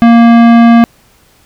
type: tone with tanh clipping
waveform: sine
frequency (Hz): 233.1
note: A#3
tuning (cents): 0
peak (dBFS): -3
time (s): 0.02-0.84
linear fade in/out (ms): 0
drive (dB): 18
effects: pink hiss -47 dBFS RMS until 1.45 s